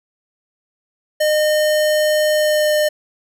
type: tone with pitch glide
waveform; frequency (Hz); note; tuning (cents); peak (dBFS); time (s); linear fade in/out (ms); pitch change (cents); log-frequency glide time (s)
square; 610 to 605.1; D#5 to D#5; -34 to -48; -14; 1.2-2.89; 10; -14; 2.33-2.76
effects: none